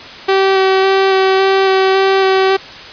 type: tone with vibrato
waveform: sawtooth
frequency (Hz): 384.1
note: G4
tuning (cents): -35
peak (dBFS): -5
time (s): 0.28-2.57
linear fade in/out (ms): 10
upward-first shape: square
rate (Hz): 1.8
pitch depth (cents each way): 10
effects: white hiss -31 dBFS RMS until 2.92 s + resampled to 11025 Hz